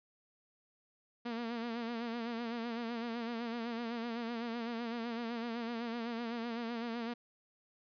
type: tone with vibrato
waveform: sawtooth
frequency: 233.2 Hz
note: A#3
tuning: 1 cent sharp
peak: -33 dBFS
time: 1.25-7.14 s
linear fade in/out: 10 ms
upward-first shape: sine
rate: 7.9 Hz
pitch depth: 62 cents each way
effects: resampled to 11025 Hz